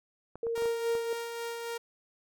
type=clicks; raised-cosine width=1 ms; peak=-29 dBFS; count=6; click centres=0.356 / 0.468 / 0.578 / 0.622 / 0.657 / 0.952 s
type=tone; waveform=sine; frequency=462.2 Hz; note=A#4; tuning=15 cents flat; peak=-29 dBFS; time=0.43-1.13 s; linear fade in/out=2 ms
type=tone with tremolo; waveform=sawtooth; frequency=466.2 Hz; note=A#4; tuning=in tune; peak=-30 dBFS; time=0.55-1.78 s; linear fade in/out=10 ms; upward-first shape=sine; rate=3.6 Hz; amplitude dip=30%
effects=none